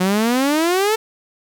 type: exponential sweep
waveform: sawtooth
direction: up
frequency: 179.5 to 450.8 Hz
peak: -11 dBFS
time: 0-0.96 s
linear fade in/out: 10 ms
effects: none